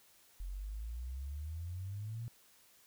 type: exponential sweep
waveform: sine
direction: up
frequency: 43.65 to 120 Hz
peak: -39 dBFS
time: 0.4-2.28 s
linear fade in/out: 0 ms
effects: white hiss -65 dBFS RMS until 2.86 s

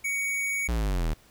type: tone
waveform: square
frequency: 2242 Hz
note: C#7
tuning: 19 cents sharp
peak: -27 dBFS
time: 0.04-0.68 s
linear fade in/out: 10 ms
type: exponential sweep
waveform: square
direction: down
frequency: 61.74 to 37.41 Hz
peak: -25 dBFS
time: 0.68-1.14 s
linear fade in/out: 10 ms
effects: pink hiss -58 dBFS RMS until 1.3 s

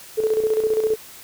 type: tone with tremolo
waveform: sine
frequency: 437 Hz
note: A4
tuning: 12 cents flat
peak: -15 dBFS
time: 0.17-0.96 s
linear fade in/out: 20 ms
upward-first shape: square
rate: 15 Hz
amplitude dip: 55%
effects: white hiss -42 dBFS RMS until 1.23 s

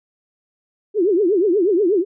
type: tone with vibrato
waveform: sine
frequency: 380 Hz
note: F#4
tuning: 46 cents sharp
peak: -13 dBFS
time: 0.94-2.05 s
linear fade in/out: 50 ms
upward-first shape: triangle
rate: 8.3 Hz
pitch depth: 280 cents each way
effects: none

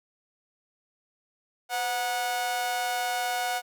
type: tone with amplitude modulation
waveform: sawtooth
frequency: 732 Hz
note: F#5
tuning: 19 cents flat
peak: -20 dBFS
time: 1.69-3.62 s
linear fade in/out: 50 ms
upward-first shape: sine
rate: 225 Hz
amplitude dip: 65%
effects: none

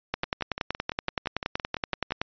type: two click trains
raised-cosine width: 0.3 ms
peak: -10 / -16 dBFS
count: 23 / 12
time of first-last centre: 0.14-2.215 / 0.24-2.108 s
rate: 10.6 / 5.89 Hz
effects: resampled to 11025 Hz

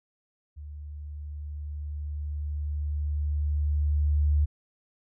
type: tone with level ramp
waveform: sine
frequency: 74 Hz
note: D2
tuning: 14 cents sharp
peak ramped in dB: -38 to -19 dBFS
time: 0.56-4.46 s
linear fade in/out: 20 ms
effects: none

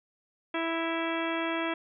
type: harmonic tone with a mistuned harmonic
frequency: 329.6 Hz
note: E4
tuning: in tune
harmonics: 1 / 2 / 3 / 4 / 5 / 6 / 7 / 8 / 10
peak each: -32 / -35 / -37 / -38 / -39 / -40 / -40 / -41 / -42 dBFS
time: 0.54-1.74 s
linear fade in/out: 5 ms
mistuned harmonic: 8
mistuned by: +19 cents
effects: none

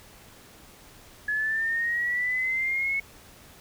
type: linear sweep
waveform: sine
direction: up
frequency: 1696 to 2203 Hz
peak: -24 dBFS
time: 1.28-3 s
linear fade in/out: 5 ms
effects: pink hiss -51 dBFS RMS until 3.6 s

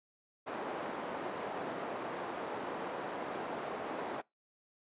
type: band-pass noise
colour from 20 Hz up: white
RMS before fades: -40 dBFS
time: 0.46-4.22 s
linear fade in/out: 20 ms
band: 260 to 840 Hz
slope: 12 dB/octave
effects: noise-tail reverb RT60 0.2 s tail -24 dB re dry + resampled to 8000 Hz

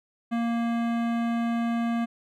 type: tone with hard clipping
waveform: sine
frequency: 233.1 Hz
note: A#3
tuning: in tune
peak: -26 dBFS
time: 0.31-2.06 s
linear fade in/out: 20 ms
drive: 17 dB
effects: none

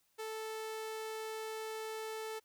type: tone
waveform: sawtooth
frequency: 439.2 Hz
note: A4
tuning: 3 cents flat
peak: -36 dBFS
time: 0.18-2.4 s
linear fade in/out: 20 ms
effects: white hiss -75 dBFS RMS until 2.44 s

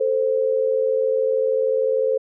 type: tone pair together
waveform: sine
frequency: 443.2 / 523.3 Hz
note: A4 / C5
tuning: +13 / 0 cents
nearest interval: minor third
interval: 287 cents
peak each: -21 / -19 dBFS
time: 0-2.18 s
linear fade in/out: 10 ms
effects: none

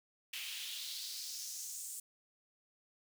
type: noise with high-pass filter sweep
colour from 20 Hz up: pink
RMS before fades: -44 dBFS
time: 0.33-2 s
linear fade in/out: 5 ms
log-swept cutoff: 2600 to 8200 Hz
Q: 2.8
effects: none

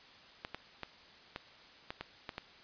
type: clicks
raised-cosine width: 0.3 ms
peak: -23 dBFS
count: 8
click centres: 0.449 / 0.546 / 0.833 / 1.361 / 1.905 / 2.01 / 2.292 / 2.381 s
effects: white hiss -57 dBFS RMS until 2.63 s + resampled to 11025 Hz

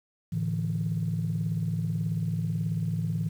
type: chord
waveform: sine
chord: A suspended fourth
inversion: none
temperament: just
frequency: 110 / 146.67 / 165 Hz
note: A2 / D3 / E3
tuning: 0 / -2 / +2 cents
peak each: -30 / -33 / -28 dBFS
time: 0.32-3.29 s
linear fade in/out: 10 ms
effects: tanh soft clip ceiling -19 dBFS + 9-bit

